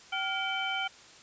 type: harmonic tone with a mistuned harmonic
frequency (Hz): 770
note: G5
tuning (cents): -31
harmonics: 1 / 2 / 3 / 4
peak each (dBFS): -35 / -35 / -35 / -35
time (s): 0.12-0.88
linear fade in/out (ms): 10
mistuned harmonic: 2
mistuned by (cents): -150
effects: white hiss -53 dBFS RMS until 1.22 s + resampled to 16000 Hz